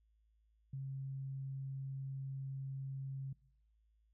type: tone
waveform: sine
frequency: 135.2 Hz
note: C#3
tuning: 43 cents flat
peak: -40 dBFS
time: 0.73-3.33 s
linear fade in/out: 5 ms
effects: noise-tail reverb RT60 0.7 s tail -23 dB re dry + added 54 Hz sine -70 dBFS peak until 4.13 s